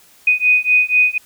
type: beating tone pair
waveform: sine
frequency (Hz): 2489 / 2493.1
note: D#7 / D#7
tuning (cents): 0 / +3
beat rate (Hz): 4.1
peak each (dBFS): -14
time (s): 0.27-1.18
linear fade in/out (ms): 5
effects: white hiss -49 dBFS RMS until 1.25 s